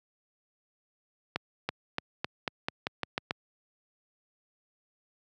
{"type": "accelerating click train", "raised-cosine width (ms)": 0.3, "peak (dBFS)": -13, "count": 10, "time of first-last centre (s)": [1.36, 3.309], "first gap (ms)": 330, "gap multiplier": 0.89, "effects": ["high-pass 100 Hz 12 dB/octave"]}